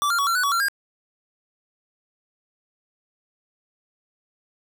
square tone with pitch steps, 1162 / 1391 / 1126 / 1363 / 1484 / 1130 / 1368 / 1616 Hz, D6 / F6 / C#6 / F6 / F#6 / C#6 / F6 / G#6, -19 / -7 / +27 / -43 / +5 / +33 / -36 / -48 cents, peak -20 dBFS, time 0.02-0.684 s, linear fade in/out 0 ms, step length 83 ms, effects none

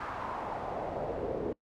brown noise with band-pass filter sweep, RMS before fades -36 dBFS, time 0-1.53 s, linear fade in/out 5 ms, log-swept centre 1200 to 430 Hz, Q 2.7, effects noise-tail reverb RT60 0.1 s tail -22 dB re dry

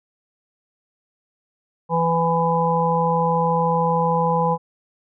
harmonic tone, 166.6 Hz, E3, 19 cents sharp, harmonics 1 / 3 / 5 / 6, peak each -22 / -22 / -22 / -22 dBFS, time 1.89-4.58 s, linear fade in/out 50 ms, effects none

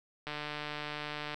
click train, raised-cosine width 0.3 ms, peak -22 dBFS, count 161, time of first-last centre 0.27-1.344 s, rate 149 Hz, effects none

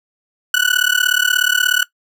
30% pulse tone with amplitude modulation, 1480 Hz, F#6, in tune, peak -6 dBFS, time 0.54-1.83 s, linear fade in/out 2 ms, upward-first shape sine, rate 36.7 Hz, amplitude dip 95%, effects noise-tail reverb RT60 0.1 s tail -19 dB re dry

